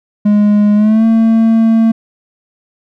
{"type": "tone with pitch glide", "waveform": "triangle", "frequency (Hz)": [207.7, 225.2], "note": ["G#3", "A3"], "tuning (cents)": [0, 40], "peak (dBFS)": -4, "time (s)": [0.25, 1.92], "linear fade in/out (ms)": 10, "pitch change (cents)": 140, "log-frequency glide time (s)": [0.75, 1.05], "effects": []}